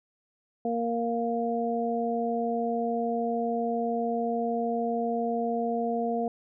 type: harmonic tone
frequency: 233.1 Hz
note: A#3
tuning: in tune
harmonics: 1 / 2 / 3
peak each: -30 / -30 / -30 dBFS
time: 0.65-6.28 s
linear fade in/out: 2 ms
effects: none

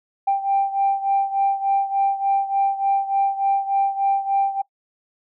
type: beating tone pair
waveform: sine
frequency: 787 / 790.4 Hz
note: G5 / G5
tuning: +7 / +14 cents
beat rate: 3.4 Hz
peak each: -18 / -22 dBFS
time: 0.27-4.62 s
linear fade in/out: 10 ms
effects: noise-tail reverb RT60 0.1 s tail -21 dB re dry + tanh soft clip ceiling -11 dBFS

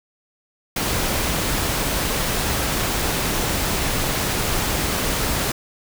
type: noise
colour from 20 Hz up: pink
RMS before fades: -22 dBFS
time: 0.76-5.52 s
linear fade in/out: 5 ms
effects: none

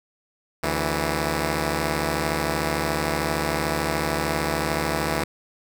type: tone pair together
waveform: 5% pulse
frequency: 73.42 / 163.97 Hz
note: D2 / E3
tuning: 0 / -9 cents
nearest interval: octave + major second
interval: 1391 cents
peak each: -14 dBFS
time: 0.63-5.24 s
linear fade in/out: 5 ms
effects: none

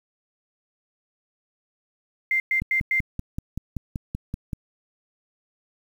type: tone bursts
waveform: sine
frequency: 2093 Hz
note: C7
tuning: in tune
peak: -19 dBFS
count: 4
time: 2.31-3 s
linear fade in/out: 2 ms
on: 90 ms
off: 110 ms
type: click train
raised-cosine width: 5 ms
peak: -16 dBFS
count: 11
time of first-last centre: 2.62-4.532 s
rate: 5.23 Hz
effects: 8-bit

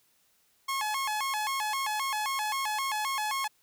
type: tone with vibrato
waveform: sawtooth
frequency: 961 Hz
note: B5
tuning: 48 cents flat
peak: -25 dBFS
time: 0.68-3.48 s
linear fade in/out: 10 ms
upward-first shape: square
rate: 3.8 Hz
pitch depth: 210 cents each way
effects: white hiss -68 dBFS RMS until 3.62 s

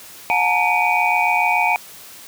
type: tone cluster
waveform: sine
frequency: 722 / 851 / 918 / 2289 / 2464 Hz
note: F#5 / G#5 / A#5 / D7 / D#7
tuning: -43 / +42 / -27 / -45 / -17 cents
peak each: -21 dBFS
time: 0.3-1.76 s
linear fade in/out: 0 ms
effects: white hiss -40 dBFS RMS until 2.27 s + high-pass 80 Hz 12 dB/octave

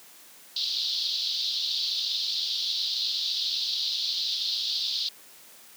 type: band-pass noise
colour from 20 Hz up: pink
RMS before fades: -29 dBFS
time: 0.56-5.09 s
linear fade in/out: 5 ms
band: 3600 to 4700 Hz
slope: 48 dB/octave
effects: white hiss -51 dBFS RMS until 5.76 s + high-pass 150 Hz 12 dB/octave

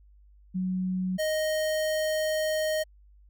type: tone pair in turn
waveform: sine / square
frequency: 185 / 622.3 Hz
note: F#3 / D#5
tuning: 0 / 0 cents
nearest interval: octave + major sixth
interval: 2100 cents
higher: second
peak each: -26 dBFS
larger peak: neither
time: 0.54-1.18 / 1.18-2.84 s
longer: second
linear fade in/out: 20 ms
effects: added 50 Hz sine -53 dBFS peak until 3.29 s

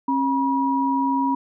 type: tone pair together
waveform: sine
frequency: 270.5 / 964 Hz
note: C#4 / B5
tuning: -42 / -42 cents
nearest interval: octave + minor seventh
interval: 2200 cents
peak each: -21 dBFS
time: 0.08-1.35 s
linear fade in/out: 5 ms
effects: none

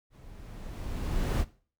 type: noise with level ramp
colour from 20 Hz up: brown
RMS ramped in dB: -52 to -24 dBFS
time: 0.1-1.45 s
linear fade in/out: 50 ms
effects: noise-tail reverb RT60 0.4 s tail -18 dB re dry

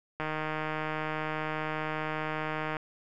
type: click train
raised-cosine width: 0.5 ms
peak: -18 dBFS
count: 399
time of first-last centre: 0.2-2.768 s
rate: 155 Hz
effects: none

